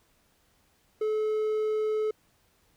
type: tone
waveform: triangle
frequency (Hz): 431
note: A4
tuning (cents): -36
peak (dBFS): -23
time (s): 1.01-2.11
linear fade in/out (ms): 5
effects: pink hiss -67 dBFS RMS until 2.76 s